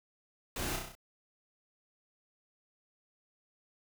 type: noise with echo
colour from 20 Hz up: pink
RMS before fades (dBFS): -38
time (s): 0.56-0.76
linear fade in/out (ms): 2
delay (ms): 32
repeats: 6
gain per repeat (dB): -3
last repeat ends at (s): 0.952
effects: none